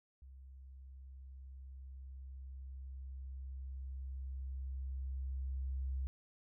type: tone with level ramp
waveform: sine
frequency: 66.1 Hz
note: C2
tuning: 18 cents sharp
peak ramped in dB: -52 to -35 dBFS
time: 0.22-6.07 s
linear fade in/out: 0 ms
effects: none